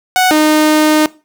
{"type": "tone pair in turn", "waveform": "sawtooth", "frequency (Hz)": [740, 307.1], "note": ["F#5", "D#4"], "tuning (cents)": [0, -23], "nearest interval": "octave + minor third", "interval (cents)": 1523, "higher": "first", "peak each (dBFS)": -4, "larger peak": "neither", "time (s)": [[0.16, 0.31], [0.31, 1.06]], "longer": "second", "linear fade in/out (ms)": 0, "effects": ["noise-tail reverb RT60 0.3 s tail -19 dB re dry"]}